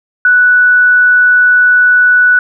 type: tone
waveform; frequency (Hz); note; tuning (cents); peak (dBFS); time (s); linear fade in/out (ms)
sine; 1480; F#6; 0; -4; 0.25-2.39; 2
effects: none